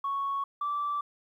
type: tone pair in turn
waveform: sine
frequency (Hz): 1108.7 / 1164.1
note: C#6 / D6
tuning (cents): 0 / -16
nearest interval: minor second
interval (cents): 84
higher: second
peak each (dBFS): -27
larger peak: neither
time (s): 0.04-0.44 / 0.61-1.01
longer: neither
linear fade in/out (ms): 5
effects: tanh soft clip ceiling -24 dBFS + 11-bit